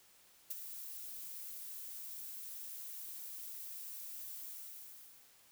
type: noise with ADSR envelope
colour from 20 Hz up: violet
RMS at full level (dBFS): -38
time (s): 0.5-5.33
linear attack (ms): 10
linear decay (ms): 20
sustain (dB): -9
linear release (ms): 880
effects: white hiss -65 dBFS RMS until 5.51 s